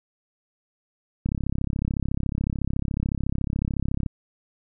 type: click train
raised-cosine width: 5 ms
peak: -13 dBFS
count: 96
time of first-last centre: 1.26-4.062 s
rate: 33.9 Hz
effects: none